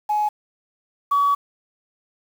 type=tone pair in turn; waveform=sine; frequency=842 / 1134.7 Hz; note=G#5 / C#6; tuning=+24 / +40 cents; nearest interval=perfect fourth; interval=516 cents; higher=second; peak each=-17 / -14 dBFS; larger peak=second; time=0.09-0.29 / 1.11-1.35 s; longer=second; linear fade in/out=10 ms; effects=tanh soft clip ceiling -11 dBFS + 7-bit